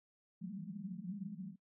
white band-pass noise, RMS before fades -45 dBFS, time 0.41-1.56 s, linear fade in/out 10 ms, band 170 to 210 Hz, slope 96 dB/octave, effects noise-tail reverb RT60 0.1 s tail -25 dB re dry

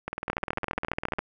two click trains, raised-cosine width 0.5 ms, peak -16 / -12 dBFS, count 23 / 14, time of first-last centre 0.08-1.186 / 0.3-1.19 s, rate 19.9 / 14.6 Hz, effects none

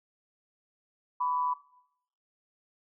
sine tone pair together, 993 / 1144.7 Hz, B5 / D6, +9 / -45 cents, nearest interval major second, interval 246 cents, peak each -27 / -35 dBFS, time 1.2-1.54 s, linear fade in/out 10 ms, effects noise-tail reverb RT60 0.8 s tail -20 dB re dry

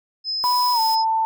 sine tone, 5100 Hz, D#8, 42 cents sharp, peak -22 dBFS, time 0.24-1.05 s, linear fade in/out 50 ms
blue noise, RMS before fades -33 dBFS, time 0.43-0.96 s, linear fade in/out 20 ms
sine tone with pitch glide, 987.8 to 890.3 Hz, B5 to A5, 0 to +20 cents, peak -17 dBFS, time 0.44-1.25 s, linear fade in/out 0 ms, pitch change -180 cents, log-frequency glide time 0.73-0.8 s
effects none

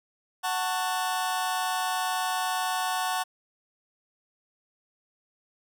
sawtooth chord, F# minor, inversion none, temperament just, 740 / 888 / 1110 Hz, F#5 / A5 / C#6, 0 / +16 / +2 cents, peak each -25 / -28 / -28 dBFS, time 0.43-3.24 s, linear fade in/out 20 ms, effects none

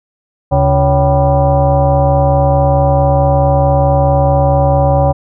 sine tone with frequency modulation, 348.8 Hz, F4, 2 cents flat, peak -7 dBFS, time 0.51-5.13 s, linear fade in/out 20 ms, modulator 211 Hz, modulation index 2.3, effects none

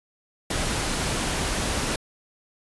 pink noise, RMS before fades -26 dBFS, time 0.5-1.96 s, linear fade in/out 5 ms, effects resampled to 24000 Hz

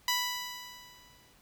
10% pulse tone with exponential decay, 987.8 Hz, B5, in tune, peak -17 dBFS, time 0.08-1.33 s, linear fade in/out 2 ms, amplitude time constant 270 ms, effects pink hiss -62 dBFS RMS until 1.41 s

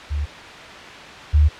sine tone pair in turn, 73.3 / 74.88 Hz, D2 / D2, -3 / +34 cents, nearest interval unison, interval 37 cents, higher second, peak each -20 / -10 dBFS, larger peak second, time 0.1-0.26 / 1.33-1.49 s, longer neither, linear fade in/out 20 ms, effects white hiss -36 dBFS RMS until 1.59 s + low-pass 3000 Hz 12 dB/octave

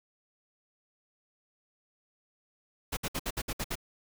pink noise bursts, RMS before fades -33 dBFS, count 8, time 2.92-3.755 s, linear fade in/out 10 ms, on 51 ms, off 61 ms, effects none

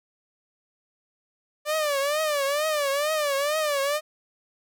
sawtooth tone with vibrato, 587.3 Hz, D5, in tune, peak -19 dBFS, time 1.65-4.01 s, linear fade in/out 50 ms, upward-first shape triangle, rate 2.2 Hz, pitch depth 140 cents each way, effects none

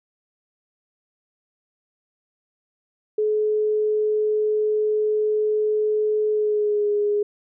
sine tone with pitch glide, 426.7 to 414.1 Hz, G#4 to G#4, +47 to -5 cents, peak -18 dBFS, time 3.18-7.23 s, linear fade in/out 5 ms, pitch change -52 cents, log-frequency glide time 6.3-6.89 s, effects none

